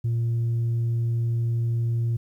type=tone; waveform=sine; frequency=116.54 Hz; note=A#2; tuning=in tune; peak=-19 dBFS; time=0.04-2.17 s; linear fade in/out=10 ms; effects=tanh soft clip ceiling -20 dBFS + 10-bit